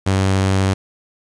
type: tone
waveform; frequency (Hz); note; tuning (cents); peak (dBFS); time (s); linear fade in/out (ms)
sawtooth; 96; G2; -36; -10; 0.06-0.74; 10
effects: resampled to 22050 Hz + 7-bit